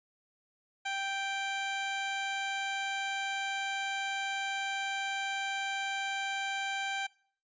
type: tone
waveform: 15% pulse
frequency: 784 Hz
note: G5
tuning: in tune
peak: -26 dBFS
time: 0.85-7.07 s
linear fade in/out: 10 ms
effects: noise-tail reverb RT60 0.5 s tail -22 dB re dry + resampled to 16000 Hz